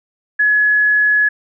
sine tone, 1694 Hz, G#6, 34 cents sharp, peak -10 dBFS, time 0.39-1.29 s, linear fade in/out 10 ms, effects none

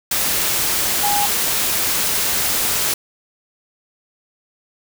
sine tone in noise, 820 Hz, G#5, 22 cents flat, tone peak -18 dBFS, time 1.03-1.26 s, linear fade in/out 5 ms, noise white, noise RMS -19 dBFS, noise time 0.11-2.94 s, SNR -2 dB, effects none

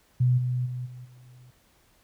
sine tone with level steps, 125 Hz, B2, 21 cents sharp, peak -18 / -24 / -30 / -39 / -48 dBFS, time 0.2-1.51 s, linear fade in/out 10 ms, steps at 0.37 / 0.65 / 0.85 / 1.04 s, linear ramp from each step 20 ms, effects pink hiss -63 dBFS RMS until 2.03 s

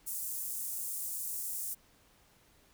pink high-pass noise, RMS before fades -38 dBFS, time 0.06-1.75 s, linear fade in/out 20 ms, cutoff 8300 Hz, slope 24 dB/octave, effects pink hiss -65 dBFS RMS until 2.73 s

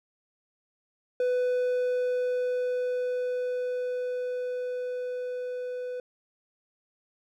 triangle tone with level ramp, 498.3 Hz, B4, 15 cents sharp, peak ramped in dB -21 to -30 dBFS, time 1.2-6 s, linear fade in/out 2 ms, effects none

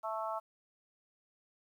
harmonic tone, 220 Hz, A3, in tune, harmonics 3 / 4 / 5 / 6, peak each -39 / -40 / -41 / -42 dBFS, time 0.03-0.4 s, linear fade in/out 20 ms, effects 11-bit

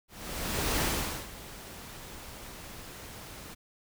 pink noise with ADSR envelope, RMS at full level -28 dBFS, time 0.08-3.55 s, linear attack 730 ms, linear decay 460 ms, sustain -17 dB, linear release 17 ms, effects none

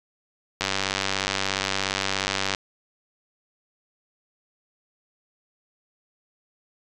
click train, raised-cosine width 0.2 ms, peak -6 dBFS, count 189, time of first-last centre 0.61-2.548 s, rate 97 Hz, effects resampled to 24000 Hz

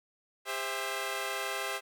10% pulse chord, C major, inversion second, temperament equal with one note detuned, 402.1 / 523.3 / 659.3 Hz, G4 / C5 / E5, +44 / 0 / 0 cents, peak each -29 dBFS, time 0.45-1.81 s, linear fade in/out 50 ms, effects none

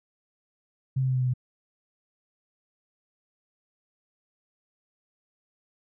sine tone with pitch steps, 132.2 / 130.83 / 129.48 / 128.14 / 126.81 / 125.5 Hz, C3 / C3 / C3 / C3 / B2 / B2, +18 / 0 / -18 / -36 / +46 / +28 cents, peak -22 dBFS, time 0.96-1.338 s, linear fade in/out 10 ms, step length 63 ms, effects none

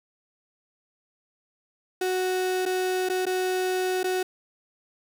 35% pulse tone with dropouts, 370 Hz, F#4, in tune, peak -22 dBFS, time 2.01-4.23 s, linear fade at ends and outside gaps 5 ms, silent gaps 2.655-2.66 / 3.089-3.097 / 3.255-3.265 / 4.032-4.041 s, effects none

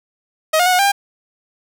sawtooth tone with pitch steps, 630 / 714 / 735 / 725 / 795 / 801 Hz, D#5 / F5 / F#5 / F#5 / G5 / G5, +21 / +38 / -12 / -35 / +24 / +37 cents, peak -8 dBFS, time 0.53-0.92 s, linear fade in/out 10 ms, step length 65 ms, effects none

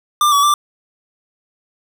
square tone with pitch steps, 1191 / 1138 / 1177 Hz, D6 / C#6 / D6, +24 / +45 / +3 cents, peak -11 dBFS, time 0.21-0.54 s, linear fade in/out 2 ms, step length 110 ms, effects 8-bit

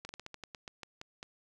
slowing click train, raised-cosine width 0.2 ms, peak -26 dBFS, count 12, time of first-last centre 0.05-1.229 s, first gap 41 ms, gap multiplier 1.18, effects none

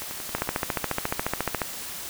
two click trains, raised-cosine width 0.5 ms, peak -21 / -9 dBFS, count 6 / 19, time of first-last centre 0.02-0.475 / 0.35-1.618 s, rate 11 / 14.2 Hz, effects white hiss -36 dBFS RMS until 2.09 s

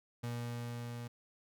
35% pulse tone with level ramp, 119.3 Hz, A#2, 41 cents sharp, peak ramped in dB -35 to -40 dBFS, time 0.23-1.08 s, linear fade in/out 10 ms, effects none

